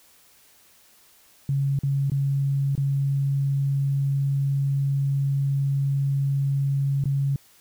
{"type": "tone with dropouts", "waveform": "sine", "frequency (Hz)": 138.59, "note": "C#3", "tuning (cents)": 0, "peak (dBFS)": -20, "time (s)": [1.49, 7.36], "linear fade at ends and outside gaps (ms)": 2, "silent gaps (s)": [[1.79, 1.834], [2.099, 2.118], [2.753, 2.777], [7.04, 7.055]], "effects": ["white hiss -56 dBFS RMS until 7.6 s"]}